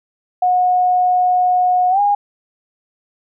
sine tone with pitch glide, 727 to 816 Hz, F#5 to G#5, -31 to -31 cents, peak -11 dBFS, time 0.42-2.15 s, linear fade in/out 5 ms, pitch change +200 cents, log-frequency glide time 1.9-2 s, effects none

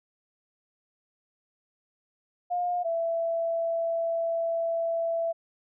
sine tone pair in turn, 710 / 666.1 Hz, F5 / E5, +28 / +18 cents, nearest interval minor second, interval 110 cents, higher first, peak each -25 dBFS, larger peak neither, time 2.5-2.84 / 2.84-5.33 s, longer second, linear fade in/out 20 ms, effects none

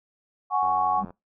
sine chord, F# suspended second, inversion none, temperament just, 740 / 832.5 / 1110 Hz, F#5 / G#5 / C#6, 0 / +4 / +2 cents, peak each -25 / -25 / -24 dBFS, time 0.5-1.04 s, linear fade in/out 50 ms
click train, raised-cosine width 1 ms, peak -29 dBFS, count 43, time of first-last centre 0.63-1.106 s, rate 88.3 Hz
sine tone with exponential growth, 199 Hz, G3, 26 cents sharp, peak -24 dBFS, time 0.93-1.05 s, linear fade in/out 2 ms, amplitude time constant 25 ms
effects noise-tail reverb RT60 0.2 s tail -23 dB re dry

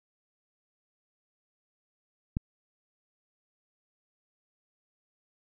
click, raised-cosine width 5 ms, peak -16 dBFS, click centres 2.369 s, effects none

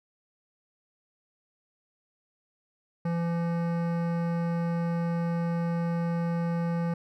sine tone with hard clipping, 169.5 Hz, E3, 49 cents sharp, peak -28 dBFS, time 3.05-6.94 s, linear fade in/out 5 ms, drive 16 dB, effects none

